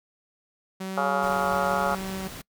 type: tone with vibrato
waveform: sawtooth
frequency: 189.2 Hz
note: F#3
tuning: 39 cents sharp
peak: -27 dBFS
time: 0.8-2.28 s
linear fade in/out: 10 ms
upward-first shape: sine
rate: 1 Hz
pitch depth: 16 cents each way
type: harmonic tone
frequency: 140.4 Hz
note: C#3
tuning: 22 cents sharp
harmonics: 3 / 4 / 5 / 6 / 7 / 8 / 9 / 10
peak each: -36 / -29 / -30 / -29 / -37 / -32 / -31 / -31 dBFS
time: 0.97-1.95 s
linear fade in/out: 5 ms
type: noise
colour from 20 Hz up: pink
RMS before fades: -40 dBFS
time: 1.22-2.42 s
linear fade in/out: 10 ms
effects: noise-tail reverb RT60 0.1 s tail -25 dB re dry